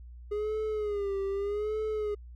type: tone with vibrato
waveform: triangle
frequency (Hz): 412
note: G#4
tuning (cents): -14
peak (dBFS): -27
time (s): 0.31-2.15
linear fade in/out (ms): 10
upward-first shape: sine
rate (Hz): 0.82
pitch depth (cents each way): 88
effects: added 60 Hz sine -44 dBFS peak until 2.35 s